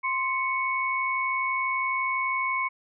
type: tone pair together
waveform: sine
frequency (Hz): 1046.3 / 2217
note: C6 / C#7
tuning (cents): 0 / 0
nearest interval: octave + minor second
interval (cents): 1300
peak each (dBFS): -27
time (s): 0.03-2.69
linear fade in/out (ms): 20
effects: none